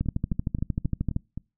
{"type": "two click trains", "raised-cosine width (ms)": 5, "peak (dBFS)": [-20, -13], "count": [6, 16], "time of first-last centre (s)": [[0.06, 1.376], [0.01, 1.164]], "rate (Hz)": [3.8, 13], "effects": ["noise-tail reverb RT60 0.3 s tail -26 dB re dry"]}